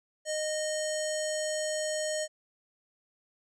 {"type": "tone with low-pass filter", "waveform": "square", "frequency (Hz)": 617, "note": "D#5", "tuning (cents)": -15, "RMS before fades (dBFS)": -32, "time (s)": [0.25, 2.28], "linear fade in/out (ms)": 50, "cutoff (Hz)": 7500, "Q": 6.5, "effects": []}